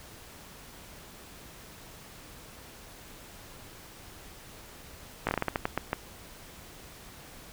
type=slowing click train; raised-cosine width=0.5 ms; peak=-12 dBFS; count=11; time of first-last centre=5.27-5.931 s; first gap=18 ms; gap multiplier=1.27; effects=pink hiss -49 dBFS RMS until 7.52 s